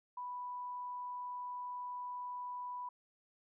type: tone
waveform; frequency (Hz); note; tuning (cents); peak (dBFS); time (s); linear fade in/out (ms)
sine; 987.8; B5; 0; -40; 0.17-2.89; 5
effects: none